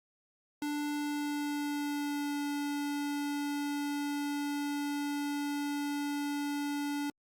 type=tone with pitch glide; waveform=square; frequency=293.7 to 288.5 Hz; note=D4 to D4; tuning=0 to -31 cents; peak=-33 dBFS; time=0.62-7.1 s; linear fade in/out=2 ms; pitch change=-31 cents; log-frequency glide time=0.94-2.41 s; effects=Opus 48 kbps